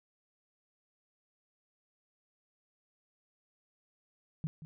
sine tone with echo, 156.6 Hz, D#3, 11 cents sharp, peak -31 dBFS, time 4.44-4.47 s, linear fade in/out 0 ms, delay 180 ms, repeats 1, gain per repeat -13 dB, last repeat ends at 4.65 s, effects none

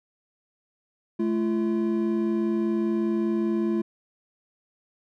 triangle tone pair together, 215.8 / 340.8 Hz, A3 / F4, -33 / -42 cents, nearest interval minor sixth, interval 791 cents, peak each -23 dBFS, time 1.19-3.82 s, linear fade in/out 10 ms, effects none

